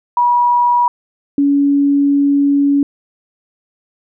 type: tone pair in turn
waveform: sine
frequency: 967 / 282.6 Hz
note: B5 / C#4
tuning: -37 / +34 cents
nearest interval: octave + major sixth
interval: 2129 cents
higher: first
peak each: -9 dBFS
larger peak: neither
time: 0.17-0.88 / 1.38-2.83 s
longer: second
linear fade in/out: 2 ms
effects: none